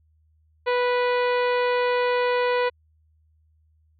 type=harmonic tone with a mistuned harmonic; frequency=492.2 Hz; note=B4; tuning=6 cents flat; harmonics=1 / 2 / 3 / 4 / 5 / 6 / 7 / 8 / 9; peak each=-21 / -26 / -32 / -32 / -34 / -40 / -42 / -43 / -44 dBFS; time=0.66-2.7 s; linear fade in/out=20 ms; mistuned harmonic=9; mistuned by=-15 cents; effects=added 78 Hz sine -59 dBFS peak until 3.99 s